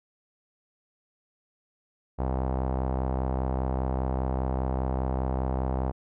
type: tone with low-pass filter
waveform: sawtooth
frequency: 65 Hz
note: C2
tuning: 11 cents flat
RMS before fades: -28 dBFS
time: 2.18-5.92 s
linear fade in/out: 20 ms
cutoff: 820 Hz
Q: 2.2
effects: none